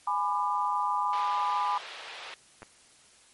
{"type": "chord", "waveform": "sine", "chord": "G# diminished", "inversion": "none", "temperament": "just", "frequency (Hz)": [830.6, 996.7, 1196.1], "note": ["G#5", "B5", "D6"], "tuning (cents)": [0, 16, 31], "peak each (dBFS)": [-31, -28, -31], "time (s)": [0.07, 1.78], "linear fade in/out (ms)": 5}
{"type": "band-pass noise", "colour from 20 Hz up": "white", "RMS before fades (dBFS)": -43, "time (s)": [1.13, 2.34], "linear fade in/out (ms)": 0, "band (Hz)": [470, 3800], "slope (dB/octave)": 24}
{"type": "clicks", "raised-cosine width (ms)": 0.5, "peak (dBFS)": -29, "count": 2, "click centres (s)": [2.621, 2.63]}
{"effects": ["white hiss -58 dBFS RMS until 3.33 s", "MP3 48 kbps"]}